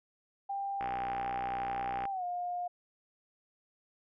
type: tone with pitch glide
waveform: sine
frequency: 793 to 710.6 Hz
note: G5 to F5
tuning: +20 to +30 cents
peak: -33 dBFS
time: 0.49-2.68 s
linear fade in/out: 10 ms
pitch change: -190 cents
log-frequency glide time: 2.1-2.24 s
type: click train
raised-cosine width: 0.5 ms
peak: -24 dBFS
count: 78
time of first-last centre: 0.81-2.054 s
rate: 61.9 Hz
effects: none